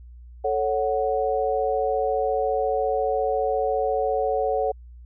sine chord, F# minor, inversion first, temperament equal, 440 / 554.4 / 740 Hz, A4 / C#5 / F#5, 0 / 0 / 0 cents, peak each -25 dBFS, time 0.44-4.72 s, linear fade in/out 10 ms, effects added 60 Hz sine -41 dBFS peak until 5.05 s

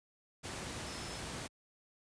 sine tone in noise, 5230 Hz, E8, 15 cents flat, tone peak -51 dBFS, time 0.86-1.2 s, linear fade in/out 20 ms, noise pink, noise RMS -42 dBFS, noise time 0.43-1.48 s, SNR -12 dB, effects high-pass 60 Hz 12 dB/octave + resampled to 22050 Hz

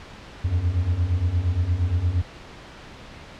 triangle beating tone pair, 82.41 / 91.01 Hz, E2 / F#2, 0 / -28 cents, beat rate 8.6 Hz, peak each -23 / -19 dBFS, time 0.44-2.22 s, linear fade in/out 10 ms, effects pink hiss -42 dBFS RMS until 3.39 s + low-pass 4000 Hz 12 dB/octave

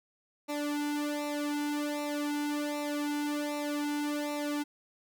sawtooth tone with flanger, 293.7 Hz, D4, in tune, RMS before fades -33 dBFS, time 0.48-4.64 s, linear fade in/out 20 ms, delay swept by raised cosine 0.62 to 1.82 ms, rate 1.3 Hz, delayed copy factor -0.95, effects none

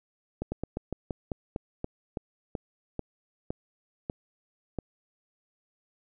slowing click train, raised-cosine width 2 ms, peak -18 dBFS, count 15, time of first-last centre 0.42-4.787 s, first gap 100 ms, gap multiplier 1.16, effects none

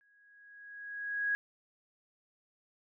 sine tone with exponential growth, 1655 Hz, G#6, 6 cents flat, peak -27 dBFS, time 0.01-1.35 s, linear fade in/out 0 ms, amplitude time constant 290 ms, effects none

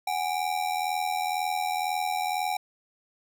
square ring-modulated tone, 780 Hz, G5, 9 cents flat, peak -24 dBFS, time 0.07-2.57 s, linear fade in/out 5 ms, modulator 41 Hz, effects none

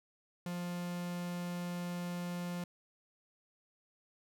45% pulse tone, 175.7 Hz, F3, 11 cents sharp, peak -37 dBFS, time 0.46-2.64 s, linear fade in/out 2 ms, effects none

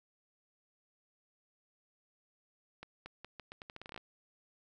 accelerating click train, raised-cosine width 0.3 ms, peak -30 dBFS, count 15, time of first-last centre 2.83-3.977 s, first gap 230 ms, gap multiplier 0.81, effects none

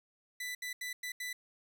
sawtooth tone bursts at uneven times, 1988 Hz, B6, 11 cents sharp, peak -34 dBFS, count 5, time 0.4-0.55 / 0.62-0.73 / 0.81-0.93 / 1.03-1.12 / 1.2-1.33 s, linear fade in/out 5 ms, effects none

